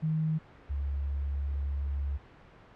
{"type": "tone pair in turn", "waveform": "sine", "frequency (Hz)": [157.4, 70.11], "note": ["D#3", "C#2"], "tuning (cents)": [20, 20], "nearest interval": "octave + major second", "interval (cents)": 1400, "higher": "first", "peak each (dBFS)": [-26, -29], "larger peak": "first", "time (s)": [[0.02, 0.39], [0.69, 2.18]], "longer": "second", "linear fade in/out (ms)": 20, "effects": ["pink hiss -54 dBFS RMS until 2.75 s", "low-pass 2000 Hz 12 dB/octave"]}